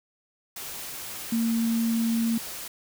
sine tone in noise, 229 Hz, A#3, 31 cents flat, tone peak -22 dBFS, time 1.32-2.38 s, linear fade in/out 5 ms, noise white, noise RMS -37 dBFS, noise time 0.56-2.68 s, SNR +12 dB, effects none

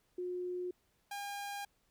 sine / sawtooth tone pair in turn, 359.9 / 807.9 Hz, F#4 / G#5, -48 / -48 cents, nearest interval octave + major second, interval 1400 cents, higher second, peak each -36 / -36 dBFS, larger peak neither, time 0.18-0.71 / 1.11-1.65 s, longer second, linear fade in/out 5 ms, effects pink hiss -75 dBFS RMS until 1.9 s

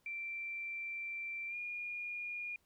sine tone with pitch glide, 2349 to 2428 Hz, D7 to D#7, 0 to -43 cents, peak -39 dBFS, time 0.06-2.56 s, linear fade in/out 2 ms, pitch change +57 cents, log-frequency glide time 1.48-1.56 s, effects pink hiss -75 dBFS RMS until 2.65 s

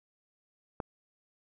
click, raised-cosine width 1 ms, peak -20 dBFS, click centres 0.802 s, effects none

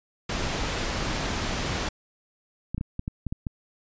pink low-pass noise, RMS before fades -29 dBFS, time 0.29-1.89 s, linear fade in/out 5 ms, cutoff 6700 Hz, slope 12 dB/octave
clicks, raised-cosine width 5 ms, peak -17 dBFS, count 8, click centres 2.746 / 2.78 / 2.811 / 2.994 / 3.079 / 3.267 / 3.325 / 3.468 s
effects resampled to 16000 Hz

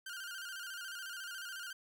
sawtooth tone with vibrato, 1486 Hz, F#6, 7 cents sharp, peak -39 dBFS, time 0.06-1.73 s, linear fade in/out 5 ms, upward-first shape square, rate 14 Hz, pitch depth 78 cents each way, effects none

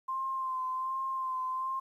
sine tone with vibrato, 1046.5 Hz, C6, in tune, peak -31 dBFS, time 0.08-1.8 s, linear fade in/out 10 ms, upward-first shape sine, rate 1.3 Hz, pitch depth 27 cents each way, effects 11-bit

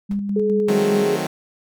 sine tone with tremolo, 201.3 Hz, G3, 46 cents sharp, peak -19 dBFS, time 0.09-1.07 s, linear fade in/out 20 ms, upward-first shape square, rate 4.9 Hz, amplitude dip 35%
brown noise with exponential decay, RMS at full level -27 dBFS, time 0.11-0.22 s, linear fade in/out 1 ms, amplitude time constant 23 ms
sine tone with pitch glide, 425.1 to 411.8 Hz, G#4 to G#4, +40 to -15 cents, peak -17 dBFS, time 0.36-1.16 s, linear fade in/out 5 ms, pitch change -55 cents, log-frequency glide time 0.62-0.75 s
15% pulse chord, D# diminished seventh, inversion none, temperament equal, 155.56 / 185 / 220 / 261.6 Hz, D#3 / F#3 / A3 / C4, 0 / 0 / 0 / 0 cents, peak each -21 / -20 / -23 / -23 dBFS, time 0.68-1.27 s, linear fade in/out 5 ms
effects none

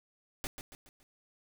pink noise with echo, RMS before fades -37 dBFS, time 0.44-0.47 s, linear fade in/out 0 ms, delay 140 ms, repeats 4, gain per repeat -7 dB, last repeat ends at 1.03 s, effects none

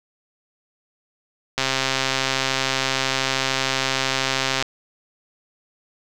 click train, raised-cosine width 0.2 ms, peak -3 dBFS, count 406, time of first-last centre 1.58-4.625 s, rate 133 Hz, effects none

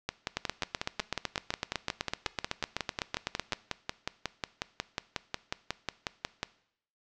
two click trains, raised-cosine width 0.2 ms, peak -13 / -12 dBFS, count 36 / 26, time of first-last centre 0.09-6.431 / 0.37-3.523 s, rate 5.52 / 7.93 Hz, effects noise-tail reverb RT60 0.7 s tail -19 dB re dry + low-pass 7000 Hz 12 dB/octave

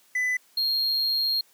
triangle tone pair in turn, 2000 / 4238 Hz, B6 / C8, +21 / +21 cents, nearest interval octave + minor second, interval 1300 cents, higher second, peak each -21 dBFS, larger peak neither, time 0.15-0.37 / 0.57-1.41 s, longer second, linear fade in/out 5 ms, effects white hiss -60 dBFS RMS until 1.53 s + high-pass 200 Hz 12 dB/octave

